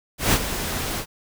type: noise with ADSR envelope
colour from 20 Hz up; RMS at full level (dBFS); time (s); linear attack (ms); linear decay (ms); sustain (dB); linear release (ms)
pink; -17; 0.18-1.06; 150; 55; -10; 71
effects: none